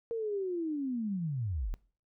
sine linear sweep, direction down, 467.4 to 31.62 Hz, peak -31 dBFS, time 0.11-1.74 s, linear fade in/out 0 ms, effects noise-tail reverb RT60 0.4 s tail -21 dB re dry

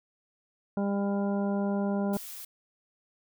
harmonic tone, 200.2 Hz, G3, 37 cents sharp, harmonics 1 / 2 / 3 / 4 / 5 / 7, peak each -27 / -35 / -35 / -39 / -44 / -47 dBFS, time 0.77-2.17 s, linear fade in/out 2 ms
blue noise, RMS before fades -42 dBFS, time 2.13-2.45 s, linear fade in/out 5 ms
effects none

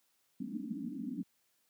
pink band-pass noise, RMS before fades -40 dBFS, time 0.4-1.23 s, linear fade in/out 2 ms, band 180 to 300 Hz, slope 96 dB/octave, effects white hiss -75 dBFS RMS until 1.69 s + high-pass 100 Hz 12 dB/octave

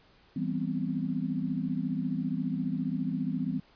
sine chord, C major seventh, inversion first, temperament equal, 164.81 / 196 / 246.9 / 261.6 Hz, E3 / G3 / B3 / C4, 0 / 0 / 0 / 0 cents, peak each -34 dBFS, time 0.36-3.6 s, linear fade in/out 5 ms, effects pink hiss -61 dBFS RMS until 3.75 s + resampled to 11025 Hz

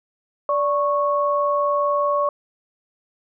sine tone pair together, 582 / 1103.8 Hz, D5 / C#6, -16 / -8 cents, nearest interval major seventh, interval 1108 cents, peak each -20 dBFS, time 0.49-2.29 s, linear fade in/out 2 ms, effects none

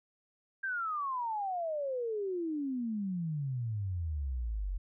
sine exponential sweep, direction down, 1606 to 43.65 Hz, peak -32 dBFS, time 0.63-4.78 s, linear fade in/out 10 ms, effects none

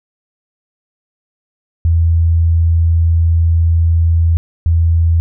sine tone pair in turn, 83 / 83 Hz, E2 / E2, +12 / +12 cents, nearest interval unison, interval 0 cents, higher neither, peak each -8 dBFS, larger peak neither, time 1.85-4.37 / 4.66-5.2 s, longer first, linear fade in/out 0 ms, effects none

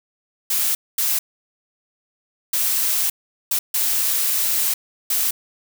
blue noise bursts at uneven times, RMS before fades -20 dBFS, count 6, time 0.5-0.75 / 0.98-1.19 / 2.53-3.1 / 3.51-3.59 / 3.74-4.74 / 5.1-5.31 s, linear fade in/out 5 ms, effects none

